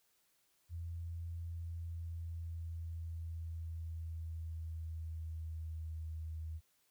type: tone with pitch glide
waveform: sine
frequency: 84.3 to 79.75 Hz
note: E2 to D#2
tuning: +39 to +43 cents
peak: -40 dBFS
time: 0.69-6.61 s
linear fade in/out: 50 ms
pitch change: -96 cents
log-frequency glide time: 1.39-6.05 s
effects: white hiss -75 dBFS RMS until 6.9 s